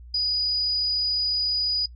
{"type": "tone", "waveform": "sine", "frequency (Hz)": 4933, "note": "D#8", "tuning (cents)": -16, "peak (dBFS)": -21, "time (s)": [0.14, 1.86], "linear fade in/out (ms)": 5, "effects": ["noise-tail reverb RT60 0.1 s tail -19 dB re dry", "added 60 Hz sine -41 dBFS peak until 1.95 s"]}